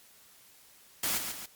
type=noise with echo; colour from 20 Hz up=white; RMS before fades=-30 dBFS; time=1.03-1.18 s; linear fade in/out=5 ms; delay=140 ms; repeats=2; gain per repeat=-6 dB; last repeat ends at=1.46 s; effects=white hiss -58 dBFS RMS until 1.55 s + MP3 96 kbps